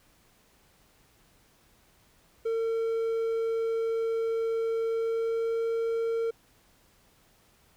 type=tone with pitch glide; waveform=triangle; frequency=453.7 to 457.1 Hz; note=A#4 to A#4; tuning=-47 to -34 cents; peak=-24 dBFS; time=2.45-6.31 s; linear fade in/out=10 ms; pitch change=+13 cents; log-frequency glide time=4.86-5.64 s; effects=pink hiss -63 dBFS RMS until 7.76 s